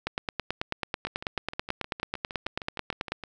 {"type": "two click trains", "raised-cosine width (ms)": 0.3, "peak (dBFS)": [-21, -12], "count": [15, 29], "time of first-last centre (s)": [[1.07, 3.237], [0.07, 3.12]], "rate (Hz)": [6.46, 9.18], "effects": []}